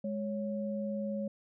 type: tone pair together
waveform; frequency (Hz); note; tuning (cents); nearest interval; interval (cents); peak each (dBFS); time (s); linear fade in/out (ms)
sine; 207.7 / 554.4; G#3 / C#5; 0 / 0; octave + perfect fourth; 1700; -34 / -37; 0.04-1.28; 5
effects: none